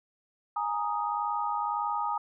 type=chord; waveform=sine; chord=Ab suspended second; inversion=none; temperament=equal; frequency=830.6 / 932.3 / 1244.5 Hz; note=Ab5 / Bb5 / Eb6; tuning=0 / 0 / 0 cents; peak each=-32 dBFS; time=0.56-2.18 s; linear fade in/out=5 ms; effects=none